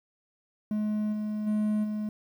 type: tone with level steps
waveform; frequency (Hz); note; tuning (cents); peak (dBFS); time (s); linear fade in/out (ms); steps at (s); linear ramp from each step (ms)
triangle; 212.2; G#3; +38; -24 / -27 / -22 / -27; 0.71-2.09; 2; 1.12 / 1.46 / 1.83; 20
effects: 10-bit